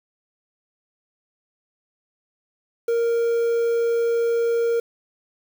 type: tone with quantisation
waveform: triangle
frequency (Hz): 466.2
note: A#4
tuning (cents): 0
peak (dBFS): -16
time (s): 2.88-4.8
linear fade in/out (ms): 5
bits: 7
effects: none